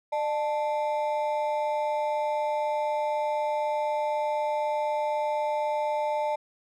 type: ring-modulated tone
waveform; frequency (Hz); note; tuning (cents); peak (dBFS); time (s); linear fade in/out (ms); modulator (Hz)
triangle; 740; F#5; 0; -20; 0.12-6.36; 10; 138
effects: none